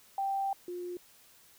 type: tone pair in turn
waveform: sine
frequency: 784 / 354.7 Hz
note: G5 / F4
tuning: 0 / +27 cents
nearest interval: octave + major second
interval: 1373 cents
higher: first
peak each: -29 / -36 dBFS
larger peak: first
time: 0.18-0.53 / 0.68-0.97 s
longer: first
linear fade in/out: 2 ms
effects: white hiss -60 dBFS RMS until 1.58 s